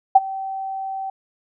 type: tone with ADSR envelope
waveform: sine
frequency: 772 Hz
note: G5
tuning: 27 cents flat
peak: -4 dBFS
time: 0.15-1.1 s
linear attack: 9 ms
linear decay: 31 ms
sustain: -21 dB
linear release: 4 ms
effects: none